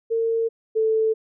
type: tone pair in turn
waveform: sine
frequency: 455 / 441 Hz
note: A#4 / A4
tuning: -42 / +4 cents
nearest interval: minor second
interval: 54 cents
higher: first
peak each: -19 / -17 dBFS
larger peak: second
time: 0.1-0.49 / 0.75-1.14 s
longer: neither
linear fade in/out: 20 ms
effects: none